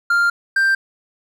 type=tone pair in turn; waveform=triangle; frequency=1396.9 / 1574.8 Hz; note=F6 / G6; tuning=0 / +8 cents; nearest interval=major second; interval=208 cents; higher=second; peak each=-11 dBFS; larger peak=neither; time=0.1-0.3 / 0.56-0.75 s; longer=first; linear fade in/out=5 ms; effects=none